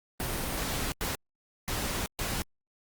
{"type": "noise bursts at uneven times", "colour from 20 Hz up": "pink", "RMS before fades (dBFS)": -32, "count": 4, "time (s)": [[0.2, 0.92], [1.01, 1.15], [1.68, 2.06], [2.19, 2.42]], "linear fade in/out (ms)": 0, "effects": ["Opus 32 kbps"]}